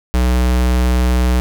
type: tone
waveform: square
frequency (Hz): 62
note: B1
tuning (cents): +7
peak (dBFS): -12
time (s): 0.14-1.4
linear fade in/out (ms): 0
effects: none